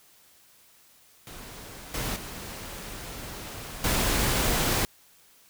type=noise with level steps; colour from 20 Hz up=pink; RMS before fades=-43 / -31 / -39 / -25 dBFS; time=1.27-4.85 s; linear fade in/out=0 ms; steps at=1.94 / 2.16 / 3.84 s; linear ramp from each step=2 ms; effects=white hiss -58 dBFS RMS until 5.49 s

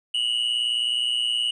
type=tone pair together; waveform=triangle; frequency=2861 / 2980 Hz; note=F7 / F#7; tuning=+41 / +12 cents; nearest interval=minor second; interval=71 cents; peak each=-23 dBFS; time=0.14-1.51 s; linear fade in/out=5 ms; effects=resampled to 24000 Hz

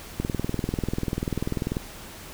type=click train; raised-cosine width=3 ms; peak=-13 dBFS; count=33; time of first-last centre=0.2-1.769 s; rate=20.4 Hz; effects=pink hiss -42 dBFS RMS until 2.33 s

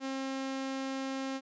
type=tone; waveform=sawtooth; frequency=267.6 Hz; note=C4; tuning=39 cents sharp; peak=-30 dBFS; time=0-1.41 s; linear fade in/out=50 ms; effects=resampled to 16000 Hz

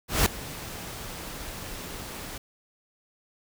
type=noise with ADSR envelope; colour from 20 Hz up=pink; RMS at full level=-20 dBFS; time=0.08-2.38 s; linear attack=180 ms; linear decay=4 ms; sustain=-18 dB; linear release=4 ms; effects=none

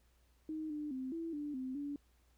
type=tone with pitch steps; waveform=sine; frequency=312.6 / 298.9 / 260.3 / 330.5 / 293.7 / 259.2 / 286.8 Hz; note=D#4 / D4 / C4 / E4 / D4 / C4 / D4; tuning=+8 / +31 / -9 / +5 / 0 / -16 / -41 cents; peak=-38 dBFS; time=0.49-1.96 s; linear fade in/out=2 ms; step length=210 ms; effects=added 60 Hz sine -68 dBFS peak until 2.37 s + pink hiss -75 dBFS RMS until 2.37 s

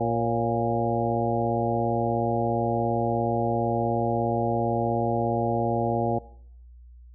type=harmonic tone with a mistuned harmonic; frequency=117.1 Hz; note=A#2; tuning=8 cents sharp; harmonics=1 / 2 / 3 / 4 / 5 / 6 / 7; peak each=-30 / -30 / -30 / -30 / -30 / -30 / -30 dBFS; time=0-6.19 s; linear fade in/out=10 ms; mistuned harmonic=5; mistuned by=-57 cents; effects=noise-tail reverb RT60 0.7 s tail -20 dB re dry + added 60 Hz sine -45 dBFS peak until 7.14 s

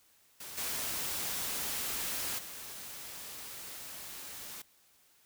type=noise with level steps; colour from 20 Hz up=white; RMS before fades=-45 / -36 / -45 dBFS; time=0.4-4.62 s; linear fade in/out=5 ms; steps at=0.57 / 2.38 s; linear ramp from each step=10 ms; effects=white hiss -66 dBFS RMS until 5.25 s

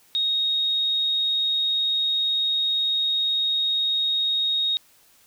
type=tone; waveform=sine; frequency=3742 Hz; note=A#7; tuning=6 cents sharp; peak=-20 dBFS; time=0.15-4.77 s; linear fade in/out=0 ms; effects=white hiss -57 dBFS RMS until 5.26 s

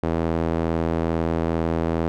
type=tone with band-pass filter; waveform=sawtooth; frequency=82.3 Hz; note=E2; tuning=2 cents flat; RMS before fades=-23 dBFS; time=0.03-2.08 s; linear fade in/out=0 ms; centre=430 Hz; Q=0.76; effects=none

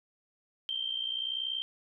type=tone with amplitude modulation; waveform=sine; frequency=3143 Hz; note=G7; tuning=4 cents sharp; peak=-28 dBFS; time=0.69-1.62 s; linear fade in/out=0 ms; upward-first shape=sine; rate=60.6 Hz; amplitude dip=75%; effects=none

